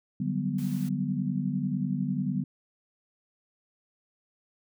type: chord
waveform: sine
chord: G major seventh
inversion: second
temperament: equal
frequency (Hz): 146.83 / 185 / 196 / 246.9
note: D3 / F#3 / G3 / B3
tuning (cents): 0 / 0 / 0 / 0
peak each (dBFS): -32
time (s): 0.2-2.44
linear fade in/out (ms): 5
type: noise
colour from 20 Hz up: white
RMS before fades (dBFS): -49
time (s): 0.58-0.89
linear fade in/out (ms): 5
effects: none

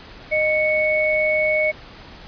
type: tone pair together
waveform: sine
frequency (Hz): 616.8 / 2217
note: D#5 / C#7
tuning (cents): -15 / 0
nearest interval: octave + minor seventh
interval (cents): 2215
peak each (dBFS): -19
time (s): 0.31-1.72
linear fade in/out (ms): 20
effects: pink hiss -41 dBFS RMS until 2.27 s + resampled to 11025 Hz

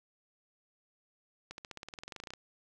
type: accelerating click train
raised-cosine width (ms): 0.2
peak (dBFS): -26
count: 18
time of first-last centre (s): 1.51-2.336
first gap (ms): 71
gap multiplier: 0.95
effects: none

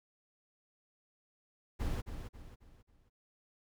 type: noise with echo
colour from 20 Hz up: brown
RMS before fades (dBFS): -35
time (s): 1.79-2.02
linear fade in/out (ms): 20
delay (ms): 270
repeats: 4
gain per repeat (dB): -8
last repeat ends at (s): 3.1
effects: none

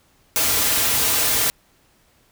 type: noise with comb filter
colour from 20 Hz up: white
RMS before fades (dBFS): -19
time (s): 0.36-1.5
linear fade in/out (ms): 0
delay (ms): 5.4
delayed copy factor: -0.7
effects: pink hiss -59 dBFS RMS until 2.31 s

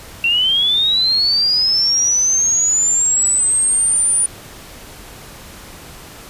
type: linear sweep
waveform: sine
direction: up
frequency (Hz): 2700 to 9530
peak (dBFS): -12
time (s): 0.24-4.26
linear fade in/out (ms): 2
effects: pink hiss -37 dBFS RMS until 6.29 s + resampled to 32000 Hz

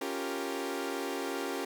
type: chord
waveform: sawtooth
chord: G half-diminished seventh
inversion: second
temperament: equal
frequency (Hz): 277.2 / 349.2 / 392 / 466.2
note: Db4 / F4 / G4 / Bb4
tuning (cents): 0 / 0 / 0 / 0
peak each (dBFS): -34 / -36 / -34 / -36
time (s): 0.01-1.65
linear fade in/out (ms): 5
effects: none

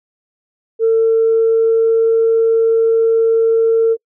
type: tone with pitch glide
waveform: sine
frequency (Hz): 450.5 to 453.1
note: A4 to A#4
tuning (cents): +41 to -49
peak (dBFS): -8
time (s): 0.79-3.97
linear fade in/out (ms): 50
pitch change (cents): +10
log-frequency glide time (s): 1.07-2.1
effects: noise-tail reverb RT60 0.1 s tail -26 dB re dry + tanh soft clip ceiling -5 dBFS

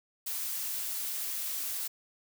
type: noise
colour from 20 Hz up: blue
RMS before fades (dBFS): -35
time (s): 0.26-1.88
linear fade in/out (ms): 10
effects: none

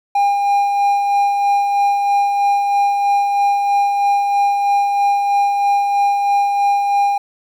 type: tone with tremolo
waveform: triangle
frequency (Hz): 806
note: G5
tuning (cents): +48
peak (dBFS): -9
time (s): 0.15-7.18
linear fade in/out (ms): 5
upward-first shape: sine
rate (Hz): 3.1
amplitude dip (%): 35
effects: 8-bit

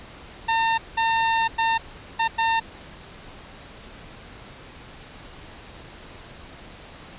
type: tone bursts at uneven times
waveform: sawtooth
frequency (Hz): 906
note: A#5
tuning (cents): -50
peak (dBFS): -15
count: 5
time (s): 0.48-0.78 / 0.97-1.48 / 1.58-1.78 / 2.19-2.28 / 2.38-2.6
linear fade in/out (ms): 10
effects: pink hiss -43 dBFS RMS until 7.18 s + resampled to 8000 Hz

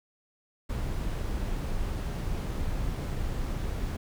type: noise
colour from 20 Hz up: brown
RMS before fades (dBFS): -31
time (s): 0.69-3.97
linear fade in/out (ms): 10
effects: none

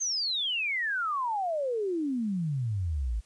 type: exponential sweep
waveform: sine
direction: down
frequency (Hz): 6490 to 51.2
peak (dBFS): -27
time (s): 0-3.21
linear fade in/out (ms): 20
effects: white hiss -63 dBFS RMS until 3.25 s + resampled to 22050 Hz

